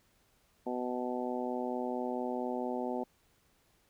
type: harmonic tone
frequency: 124.4 Hz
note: B2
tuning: 13 cents sharp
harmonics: 2 / 3 / 4 / 5 / 6 / 7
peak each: -37 / -39 / -40 / -41 / -42 / -42 dBFS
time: 0.66-3.04 s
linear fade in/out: 10 ms
effects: pink hiss -70 dBFS RMS until 3.89 s